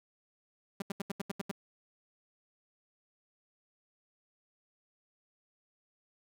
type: tone bursts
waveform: sawtooth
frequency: 198.1 Hz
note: G3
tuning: 18 cents sharp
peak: -29 dBFS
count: 8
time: 0.8-1.514 s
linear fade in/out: 5 ms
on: 21 ms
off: 78 ms
effects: none

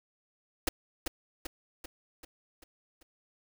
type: noise with echo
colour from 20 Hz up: pink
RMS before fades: -28 dBFS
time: 0.67-0.69 s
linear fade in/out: 5 ms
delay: 390 ms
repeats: 6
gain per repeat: -5 dB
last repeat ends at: 3.03 s
effects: none

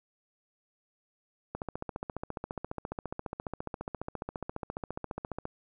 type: click train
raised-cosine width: 1 ms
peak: -21 dBFS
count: 58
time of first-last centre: 1.55-5.454 s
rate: 14.6 Hz
effects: none

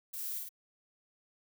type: noise with echo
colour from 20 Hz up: violet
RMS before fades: -41 dBFS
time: 0.13-0.39 s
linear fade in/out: 10 ms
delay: 51 ms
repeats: 2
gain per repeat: -2 dB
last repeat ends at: 0.492 s
effects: none

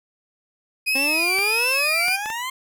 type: tone with vibrato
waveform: 35% pulse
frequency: 2489 Hz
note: D#7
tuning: in tune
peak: -17 dBFS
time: 0.86-2.17 s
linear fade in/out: 20 ms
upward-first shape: triangle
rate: 1.5 Hz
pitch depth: 130 cents each way
type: exponential sweep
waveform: 20% pulse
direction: up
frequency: 264.1 to 1061 Hz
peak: -21 dBFS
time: 0.95-2.5 s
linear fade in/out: 5 ms
type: clicks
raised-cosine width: 0.3 ms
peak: -16 dBFS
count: 4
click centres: 1.387 / 2.083 / 2.259 / 2.302 s
effects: none

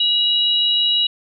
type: tone pair together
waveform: sine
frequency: 2900 / 3866 Hz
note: F#7 / B7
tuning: -35 / -38 cents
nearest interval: perfect fourth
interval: 497 cents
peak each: -17 dBFS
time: 0-1.07 s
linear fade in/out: 5 ms
effects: none

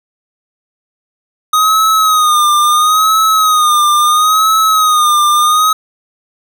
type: tone with vibrato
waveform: square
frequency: 1244.5 Hz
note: D#6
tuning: in tune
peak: -8 dBFS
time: 1.53-5.73 s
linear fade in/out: 5 ms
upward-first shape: sine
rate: 0.74 Hz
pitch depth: 70 cents each way
effects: none

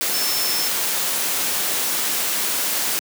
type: tone in noise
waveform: sine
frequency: 5310 Hz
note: E8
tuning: 12 cents sharp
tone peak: -24 dBFS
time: 0.14-0.68 s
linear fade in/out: 0 ms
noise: white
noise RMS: -22 dBFS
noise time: 0.01-2.99 s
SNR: -5 dB
effects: high-pass 200 Hz 12 dB/octave

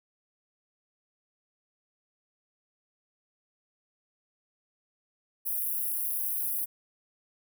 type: high-pass noise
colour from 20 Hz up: white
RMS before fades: -31 dBFS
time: 5.45-6.66 s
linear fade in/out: 20 ms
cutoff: 10000 Hz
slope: 96 dB/octave
effects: none

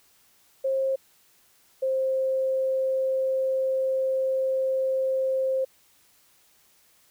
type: tone pair in turn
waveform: sine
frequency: 534 / 527.3 Hz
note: C5 / C5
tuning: +35 / +13 cents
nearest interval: unison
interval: 22 cents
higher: first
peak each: -22 / -22 dBFS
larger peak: neither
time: 0.64-0.96 / 1.82-5.65 s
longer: second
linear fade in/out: 10 ms
effects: white hiss -61 dBFS RMS until 7.1 s

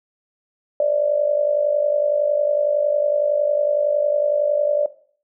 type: tone with amplitude modulation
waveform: sine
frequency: 588 Hz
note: D5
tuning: 2 cents sharp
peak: -12 dBFS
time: 0.8-4.86 s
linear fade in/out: 2 ms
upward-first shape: sine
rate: 50.9 Hz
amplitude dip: 70%
effects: noise-tail reverb RT60 0.5 s tail -17 dB re dry

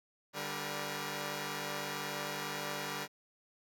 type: tone cluster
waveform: 5% pulse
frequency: 146.4 / 195.9 / 477.8 Hz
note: D3 / G3 / A#4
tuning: -5 / -1 / +43 cents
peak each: -30 dBFS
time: 0.33-3.08 s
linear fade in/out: 50 ms
effects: none

